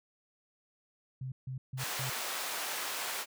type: tone bursts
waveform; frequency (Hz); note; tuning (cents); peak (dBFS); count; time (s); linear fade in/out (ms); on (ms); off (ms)
sine; 130.3; C3; -7; -36; 4; 1.21-2.1; 5; 110; 150
type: high-pass noise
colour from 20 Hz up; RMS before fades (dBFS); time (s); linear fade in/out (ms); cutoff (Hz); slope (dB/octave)
pink; -37; 1.77-3.26; 50; 740; 12
effects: none